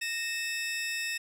sawtooth tone pair together, 1850.5 / 2617 Hz, A#6 / E7, -13 / -13 cents, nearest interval tritone, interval 600 cents, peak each -31 / -30 dBFS, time 0.01-1.18 s, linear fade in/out 10 ms, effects low-pass 12000 Hz 12 dB/octave

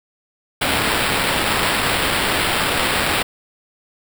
white noise with sample-and-hold, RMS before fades -19 dBFS, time 0.61-3.23 s, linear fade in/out 10 ms, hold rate 6300 Hz, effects none

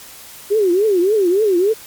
sine tone with vibrato, 390 Hz, G4, 9 cents flat, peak -11 dBFS, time 0.5-1.74 s, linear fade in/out 20 ms, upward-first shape triangle, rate 3.5 Hz, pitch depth 250 cents each way, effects white hiss -38 dBFS RMS until 1.86 s + MP3 96 kbps

